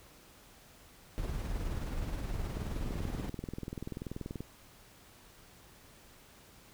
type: noise with tremolo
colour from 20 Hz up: brown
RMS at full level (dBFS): -35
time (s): 1.18-3.29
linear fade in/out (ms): 0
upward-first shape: sine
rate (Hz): 19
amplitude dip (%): 35
type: click train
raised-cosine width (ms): 3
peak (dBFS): -26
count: 39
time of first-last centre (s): 2.57-4.406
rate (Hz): 20.7
effects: pink hiss -58 dBFS RMS until 6.73 s